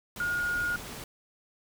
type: tone in noise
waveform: sine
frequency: 1432 Hz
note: F6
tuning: 43 cents sharp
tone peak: -27 dBFS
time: 0.2-0.76 s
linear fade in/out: 2 ms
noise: pink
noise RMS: -41 dBFS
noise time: 0.16-1.04 s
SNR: +11 dB
effects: none